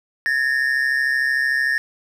triangle tone pair together, 1692 / 1825.3 Hz, G#6 / A#6, +32 / -37 cents, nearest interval minor second, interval 131 cents, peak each -20 / -17 dBFS, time 0.26-1.78 s, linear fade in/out 0 ms, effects none

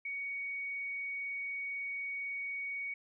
sine tone, 2239 Hz, C#7, 17 cents sharp, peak -36 dBFS, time 0.05-2.94 s, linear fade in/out 5 ms, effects none

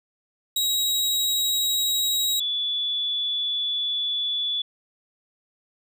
sawtooth / sine tone pair in turn, 3828 / 3443 Hz, A#7 / A7, +45 / -38 cents, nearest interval major second, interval 183 cents, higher first, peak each -18 / -23 dBFS, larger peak first, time 0.56-2.4 / 2.4-4.62 s, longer second, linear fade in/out 5 ms, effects none

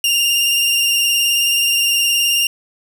sawtooth tone with vibrato, 2800 Hz, F7, 4 cents sharp, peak -10 dBFS, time 0.04-2.47 s, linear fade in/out 2 ms, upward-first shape sine, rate 19 Hz, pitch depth 26 cents each way, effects none

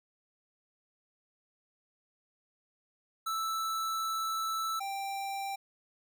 square tone pair in turn, 1318.5 / 786.5 Hz, E6 / G5, 0 / +6 cents, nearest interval major sixth, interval 894 cents, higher first, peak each -32 / -35 dBFS, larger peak first, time 3.26-4.8 / 4.8-5.56 s, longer first, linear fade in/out 10 ms, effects none

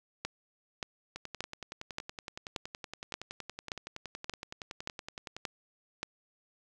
two click trains, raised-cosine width 0.2 ms, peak -23 / -17 dBFS, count 46 / 11, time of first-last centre 1.16-5.366 / 0.25-6.03 s, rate 10.7 / 1.73 Hz, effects none

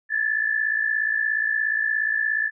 sine tone pair together, 1702 / 1759 Hz, G#6 / A6, +42 / -1 cents, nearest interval minor second, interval 57 cents, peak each -25 / -22 dBFS, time 0.09-2.51 s, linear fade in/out 50 ms, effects none

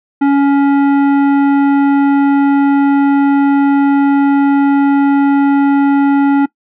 sine tone with tanh clipping, 280 Hz, C#4, 18 cents sharp, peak -9 dBFS, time 0.21-6.46 s, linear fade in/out 10 ms, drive 16 dB, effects noise-tail reverb RT60 0.1 s tail -21 dB re dry + low-pass 2000 Hz 12 dB/octave

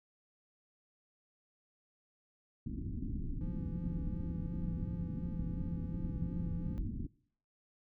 pink low-pass noise, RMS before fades -39 dBFS, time 2.66-7.07 s, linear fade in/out 5 ms, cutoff 310 Hz, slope 48 dB/octave
triangle tone with vibrato, 170 Hz, F3, 46 cents flat, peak -38 dBFS, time 3.41-6.78 s, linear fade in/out 0 ms, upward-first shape sine, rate 2.8 Hz, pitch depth 28 cents each way
effects noise-tail reverb RT60 0.6 s tail -22 dB re dry

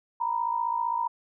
sine tone pair together, 932 / 987.4 Hz, A#5 / B5, -1 / -1 cents, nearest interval minor second, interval 100 cents, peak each -27 / -29 dBFS, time 0.2-1.08 s, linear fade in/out 10 ms, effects none

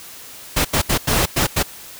pink noise bursts at uneven times, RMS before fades -17 dBFS, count 6, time 0.56-0.65 / 0.73-0.82 / 0.89-0.98 / 1.07-1.26 / 1.36-1.47 / 1.56-1.63 s, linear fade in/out 10 ms, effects white hiss -38 dBFS RMS until 1.99 s

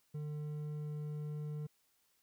triangle tone with hard clipping, 149.9 Hz, D3, 36 cents sharp, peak -40 dBFS, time 0.14-1.67 s, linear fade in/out 10 ms, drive 9 dB, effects white hiss -75 dBFS RMS until 2.22 s

